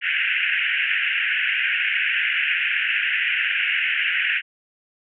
white band-pass noise, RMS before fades -22 dBFS, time 0.01-4.42 s, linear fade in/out 50 ms, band 1500 to 2900 Hz, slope 96 dB/octave, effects none

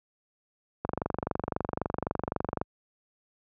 click train, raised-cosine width 1 ms, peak -14 dBFS, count 43, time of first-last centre 0.85-2.615 s, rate 23.8 Hz, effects high-pass 60 Hz 12 dB/octave

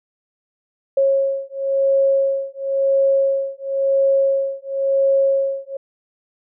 sine beating tone pair, 545 / 545.96 Hz, C#5 / C#5, -29 / -26 cents, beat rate 0.96 Hz, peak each -18 dBFS, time 0.97-5.77 s, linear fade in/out 5 ms, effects none

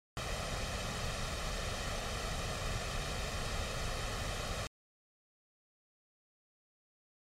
pink noise with comb filter, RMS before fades -37 dBFS, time 0.17-4.67 s, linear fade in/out 0 ms, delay 1.6 ms, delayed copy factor +0.65, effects low-pass 7000 Hz 12 dB/octave + MP3 64 kbps

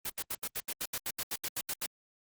white noise bursts, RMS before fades -35 dBFS, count 15, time 0.05-1.863 s, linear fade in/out 5 ms, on 49 ms, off 77 ms, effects Opus 24 kbps

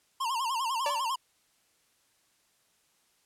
square tone with vibrato, 987.8 Hz, B5, in tune, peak -29 dBFS, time 0.2-1.16 s, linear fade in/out 10 ms, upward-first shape sine, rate 10 Hz, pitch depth 170 cents each way
sawtooth tone with exponential decay, 578 Hz, D5, 28 cents flat, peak -24 dBFS, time 0.86-1.1 s, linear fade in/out 2 ms, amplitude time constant 52 ms
effects white hiss -69 dBFS RMS until 3.25 s + low-pass 11000 Hz 12 dB/octave

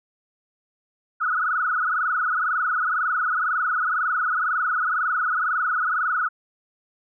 sine tone with frequency modulation, 1368 Hz, F6, 36 cents flat, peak -20 dBFS, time 1.2-6.29 s, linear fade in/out 20 ms, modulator 22 Hz, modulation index 5.6, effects none

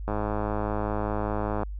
click train, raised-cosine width 1 ms, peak -15 dBFS, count 164, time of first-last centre 0.08-1.632 s, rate 105 Hz, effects added 50 Hz sine -32 dBFS peak until 1.79 s

